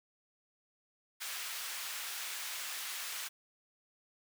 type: high-pass noise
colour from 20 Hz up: pink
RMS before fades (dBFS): -41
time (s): 1.2-3.29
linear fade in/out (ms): 20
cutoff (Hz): 1600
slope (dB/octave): 12
effects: none